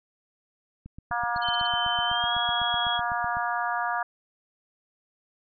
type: click train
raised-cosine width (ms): 5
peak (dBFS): -29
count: 21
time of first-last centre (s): 0.86-3.369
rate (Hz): 7.97
type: harmonic tone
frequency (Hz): 237.9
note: A#3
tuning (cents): +35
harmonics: 3 / 4 / 5 / 6 / 7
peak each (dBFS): -30 / -31 / -32 / -33 / -33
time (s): 1.11-4.03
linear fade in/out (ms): 5
type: tone bursts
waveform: sine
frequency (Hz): 4281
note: C8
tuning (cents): +39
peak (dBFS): -37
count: 6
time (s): 1.36-1.67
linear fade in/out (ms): 5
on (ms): 20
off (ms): 38
type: tone with pitch glide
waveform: sine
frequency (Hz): 3079 to 3319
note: G7 to G#7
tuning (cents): -32 to -2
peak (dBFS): -27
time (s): 1.41-3.01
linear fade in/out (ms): 50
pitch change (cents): +130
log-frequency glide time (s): 2.06-2.33
effects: none